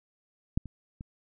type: clicks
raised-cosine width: 5 ms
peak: -13 / -29 / -28 dBFS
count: 3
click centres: 0.575 / 0.657 / 1.009 s
effects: none